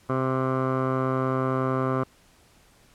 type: tone with low-pass filter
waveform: 15% pulse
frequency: 130.81 Hz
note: C3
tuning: in tune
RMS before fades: -25 dBFS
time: 0.09-2.04 s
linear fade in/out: 10 ms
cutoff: 1100 Hz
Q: 3.1
effects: pink hiss -58 dBFS RMS until 2.94 s + low-pass 12000 Hz 12 dB/octave